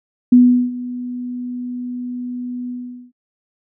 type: tone with ADSR envelope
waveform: sine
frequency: 246.9 Hz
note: B3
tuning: in tune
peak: -4 dBFS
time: 0.32-3.12 s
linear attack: 7 ms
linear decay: 380 ms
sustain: -19 dB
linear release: 430 ms
effects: noise-tail reverb RT60 0.1 s tail -25 dB re dry